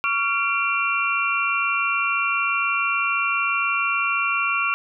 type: tone cluster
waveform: sine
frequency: 1129 / 1382 / 2363 / 2733 Hz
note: C#6 / F6 / D7 / F7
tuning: +31 / -19 / +10 / -38 cents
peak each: -25 dBFS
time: 0.04-4.74 s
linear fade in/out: 0 ms
effects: none